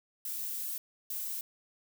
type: noise bursts at uneven times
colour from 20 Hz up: violet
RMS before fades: -37 dBFS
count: 2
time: 0.25-0.78 / 1.1-1.41 s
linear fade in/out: 2 ms
effects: none